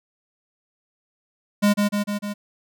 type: tone with echo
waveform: square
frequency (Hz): 205.4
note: G#3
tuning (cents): -19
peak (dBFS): -15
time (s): 1.62-1.74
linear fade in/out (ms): 20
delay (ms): 150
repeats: 4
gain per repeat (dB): -3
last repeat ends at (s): 2.34
effects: none